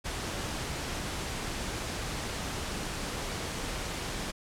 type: noise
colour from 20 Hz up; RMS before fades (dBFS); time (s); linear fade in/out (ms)
pink; -35; 0.04-4.32; 20
effects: low-pass 9000 Hz 12 dB/octave